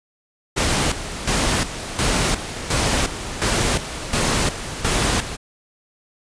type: noise with tremolo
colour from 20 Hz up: pink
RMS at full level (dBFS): -19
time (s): 0.56-5.37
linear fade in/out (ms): 20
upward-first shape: square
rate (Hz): 1.4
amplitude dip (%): 70
effects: resampled to 22050 Hz